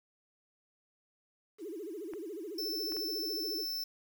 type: tone with vibrato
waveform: sine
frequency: 370 Hz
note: F#4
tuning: in tune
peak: -39 dBFS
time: 1.58-3.66 s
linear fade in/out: 50 ms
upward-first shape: sine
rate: 14 Hz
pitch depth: 280 cents each way
type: clicks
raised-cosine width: 0.5 ms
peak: -33 dBFS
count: 3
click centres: 2.136 / 2.921 / 2.967 s
type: tone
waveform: square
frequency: 5310 Hz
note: E8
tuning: 12 cents sharp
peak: -35 dBFS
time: 2.58-3.84 s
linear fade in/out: 5 ms
effects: 10-bit